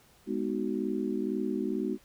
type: chord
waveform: sine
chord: G# minor seventh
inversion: none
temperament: just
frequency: 207.7 / 249.2 / 311.5 / 373.8 Hz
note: G#3 / B3 / D#4 / F#4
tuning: 0 / +16 / +2 / +18 cents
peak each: -34 dBFS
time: 0.26-1.98 s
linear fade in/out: 50 ms
effects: pink hiss -61 dBFS RMS until 2.04 s